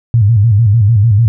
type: tone with vibrato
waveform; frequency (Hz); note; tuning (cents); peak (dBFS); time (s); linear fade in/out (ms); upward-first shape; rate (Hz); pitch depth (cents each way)
sine; 108.7; A2; -21; -5; 0.14-1.28; 0; square; 6.7; 130
effects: none